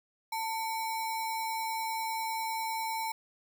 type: tone with sample-and-hold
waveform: sine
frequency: 895 Hz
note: A5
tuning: 29 cents sharp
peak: -31 dBFS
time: 0.32-3.12 s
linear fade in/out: 5 ms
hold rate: 3150 Hz
effects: none